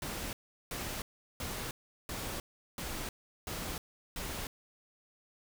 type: noise bursts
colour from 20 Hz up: pink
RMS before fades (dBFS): -39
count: 7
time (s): 0.02-4.47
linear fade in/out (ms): 2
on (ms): 310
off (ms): 380
effects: none